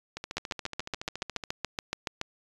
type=two click trains; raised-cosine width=0.2 ms; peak=-19 / -13 dBFS; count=19 / 14; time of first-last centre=0.17-1.438 / 0.37-2.214 s; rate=14.2 / 7.05 Hz; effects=resampled to 24000 Hz